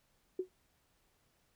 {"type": "tone with exponential decay", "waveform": "sine", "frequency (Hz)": 370, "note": "F#4", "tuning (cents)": 0, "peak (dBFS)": -29, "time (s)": [0.39, 0.49], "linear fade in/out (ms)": 5, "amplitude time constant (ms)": 20, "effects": ["pink hiss -74 dBFS RMS until 1.55 s"]}